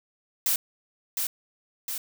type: noise with echo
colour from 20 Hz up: blue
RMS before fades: -24 dBFS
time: 0.46-0.56 s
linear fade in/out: 2 ms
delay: 710 ms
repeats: 2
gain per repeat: -4 dB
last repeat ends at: 1.98 s
effects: none